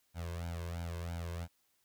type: tone with flanger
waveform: sawtooth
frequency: 85 Hz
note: F2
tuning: 46 cents flat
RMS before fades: -40 dBFS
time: 0.14-1.48 s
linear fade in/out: 50 ms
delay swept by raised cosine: 1.3 to 1.94 ms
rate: 3 Hz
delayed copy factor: +0.95
effects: white hiss -75 dBFS RMS until 1.84 s